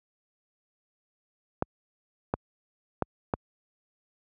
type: clicks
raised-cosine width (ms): 1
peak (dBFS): -11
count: 4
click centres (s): 1.624 / 2.339 / 3.023 / 3.338
effects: high-pass 60 Hz 12 dB/octave